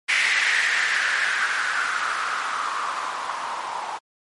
violet noise with low-pass filter sweep, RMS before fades -24 dBFS, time 0.08-3.99 s, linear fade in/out 20 ms, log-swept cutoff 2100 to 900 Hz, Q 4.7, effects MP3 48 kbps

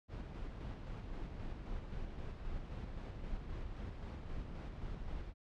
brown noise with tremolo, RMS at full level -43 dBFS, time 0.08-5.34 s, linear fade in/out 50 ms, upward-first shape square, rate 3.8 Hz, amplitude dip 30%, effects low-pass 4000 Hz 12 dB/octave

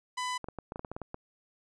sawtooth tone, 1000 Hz, B5, 21 cents sharp, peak -28 dBFS, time 0.17-0.38 s, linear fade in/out 10 ms
clicks, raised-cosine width 1 ms, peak -24 dBFS, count 11, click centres 0.443 / 0.486 / 0.587 / 0.721 / 0.759 / 0.794 / 0.848 / 0.916 / 0.965 / 1.017 / 1.144 s
effects resampled to 22050 Hz

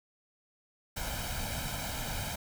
pink noise with comb filter, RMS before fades -36 dBFS, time 0.96-2.36 s, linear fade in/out 10 ms, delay 1.3 ms, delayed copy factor +0.75, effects none

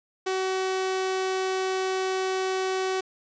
sawtooth tone, 377.3 Hz, F#4, 34 cents sharp, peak -21 dBFS, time 0.26-3.01 s, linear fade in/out 10 ms, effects resampled to 16000 Hz + 8-bit

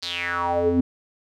square tone with band-pass filter sweep, 87.1 Hz, F2, 4 cents flat, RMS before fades -23 dBFS, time 0.02-0.81 s, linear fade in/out 10 ms, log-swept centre 4600 to 260 Hz, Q 6, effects none

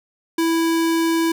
square tone, 329.6 Hz, E4, in tune, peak -17 dBFS, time 0.38-1.32 s, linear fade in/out 5 ms, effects none

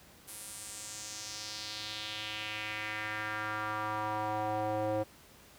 square tone with band-pass filter sweep, 107 Hz, A2, 48 cents flat, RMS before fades -37 dBFS, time 0.27-5.04 s, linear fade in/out 20 ms, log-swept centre 11000 to 540 Hz, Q 2.5, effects pink hiss -57 dBFS RMS until 5.58 s + high-pass 60 Hz 12 dB/octave

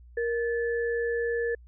sine tone pair together, 469 / 1738.3 Hz, A#4 / A6, +11 / -21 cents, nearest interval octave + major seventh, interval 2268 cents, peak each -26 / -33 dBFS, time 0.17-1.55 s, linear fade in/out 5 ms, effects added 60 Hz sine -48 dBFS peak until 1.67 s

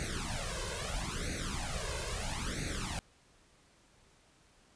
pink noise with flanger, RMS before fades -37 dBFS, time 0-2.99 s, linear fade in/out 0 ms, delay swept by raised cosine 0.47 to 1.97 ms, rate 0.76 Hz, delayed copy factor +1, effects pink hiss -65 dBFS RMS until 4.75 s + resampled to 22050 Hz

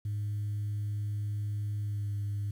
sine tone with pitch glide, 103.83 to 102.11 Hz, G#2 to G#2, 0 to -29 cents, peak -29 dBFS, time 0.05-2.51 s, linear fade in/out 5 ms, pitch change -29 cents, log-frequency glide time 1.81-2.13 s, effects tanh soft clip ceiling -28 dBFS + 10-bit

